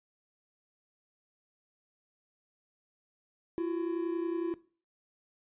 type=tone pair together; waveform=triangle; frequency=336.1 / 367 Hz; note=E4 / F#4; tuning=+34 / -14 cents; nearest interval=major second; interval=152 cents; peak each=-29 / -34 dBFS; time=3.58-4.54 s; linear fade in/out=0 ms; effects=noise-tail reverb RT60 0.4 s tail -19 dB re dry + resampled to 8000 Hz